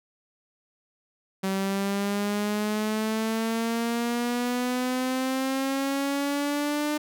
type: exponential sweep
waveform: sawtooth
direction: up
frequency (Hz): 191.2 to 300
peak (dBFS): -21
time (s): 1.43-6.98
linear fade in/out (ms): 10
effects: none